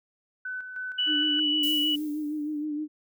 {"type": "tone with tremolo", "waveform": "sine", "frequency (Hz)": 1507, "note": "F#6", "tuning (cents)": 31, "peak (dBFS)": -31, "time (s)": [0.45, 1.4], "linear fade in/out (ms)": 5, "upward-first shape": "square", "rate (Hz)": 3.2, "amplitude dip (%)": 50}
{"type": "tone with pitch glide", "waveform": "sine", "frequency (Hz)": [2960, 2943], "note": ["F#7", "F#7"], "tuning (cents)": [0, -10], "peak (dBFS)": -23, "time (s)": [0.98, 1.96], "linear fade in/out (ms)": 10, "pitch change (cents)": -10, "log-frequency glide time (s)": [1.29, 1.78]}
{"type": "tone with vibrato", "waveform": "sine", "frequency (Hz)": 300.5, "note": "D4", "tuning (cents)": 40, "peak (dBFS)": -28, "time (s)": [1.06, 2.88], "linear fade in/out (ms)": 50, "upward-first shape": "sine", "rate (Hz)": 6.4, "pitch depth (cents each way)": 41}
{"type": "noise with exponential decay", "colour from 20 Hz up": "violet", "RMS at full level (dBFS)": -33, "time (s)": [1.63, 2.65], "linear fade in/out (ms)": 5, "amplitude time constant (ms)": 220}
{"effects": []}